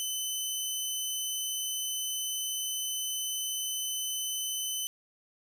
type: tone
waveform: 15% pulse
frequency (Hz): 3033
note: F#7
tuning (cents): +42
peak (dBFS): -24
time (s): 0-4.87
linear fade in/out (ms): 0
effects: none